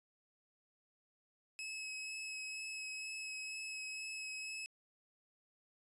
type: tone with vibrato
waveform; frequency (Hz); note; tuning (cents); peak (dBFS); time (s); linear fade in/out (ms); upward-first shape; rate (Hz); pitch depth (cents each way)
sawtooth; 2572; E7; -43; -39; 1.59-4.66; 0; sine; 2.1; 12
effects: resampled to 24000 Hz